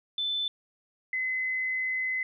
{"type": "tone pair in turn", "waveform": "sine", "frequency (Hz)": [3520, 2036], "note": ["A7", "C7"], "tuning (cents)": [0, -48], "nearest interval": "major sixth", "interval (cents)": 948, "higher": "first", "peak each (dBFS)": -27, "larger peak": "neither", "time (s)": [[0.18, 0.48], [1.13, 2.23]], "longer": "second", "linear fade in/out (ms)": 2, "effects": []}